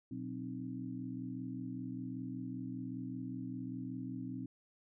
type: harmonic tone with a mistuned harmonic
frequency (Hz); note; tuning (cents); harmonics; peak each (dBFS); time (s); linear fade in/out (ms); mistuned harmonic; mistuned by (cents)
61.2; B1; -15; 2 / 3 / 4 / 5; -46 / -47 / -42 / -48; 0.11-4.46; 5; 4; +110
effects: none